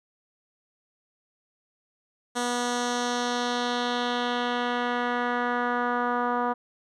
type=tone with low-pass filter sweep; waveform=10% pulse; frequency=243.3 Hz; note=B3; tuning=26 cents flat; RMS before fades=-27 dBFS; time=2.35-6.54 s; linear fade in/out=20 ms; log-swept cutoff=8400 to 1100 Hz; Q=1.7; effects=none